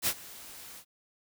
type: noise with ADSR envelope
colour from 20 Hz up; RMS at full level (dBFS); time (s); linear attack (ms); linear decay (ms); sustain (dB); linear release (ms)
white; -26; 0.02-0.85; 52; 63; -21; 73
effects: none